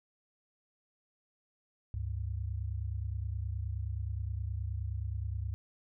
sine tone pair together, 71.3 / 100.83 Hz, C#2 / G2, +49 / +49 cents, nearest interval tritone, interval 600 cents, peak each -36 / -36 dBFS, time 1.94-5.54 s, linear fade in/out 0 ms, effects none

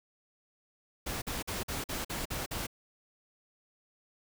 pink noise bursts, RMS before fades -36 dBFS, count 8, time 1.06-2.669 s, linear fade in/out 10 ms, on 160 ms, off 47 ms, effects none

